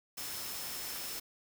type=tone in noise; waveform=sine; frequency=5274 Hz; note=E8; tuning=in tune; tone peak=-47 dBFS; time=0.17-1.2 s; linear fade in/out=10 ms; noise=white; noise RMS=-41 dBFS; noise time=0.17-1.2 s; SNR=-9 dB; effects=none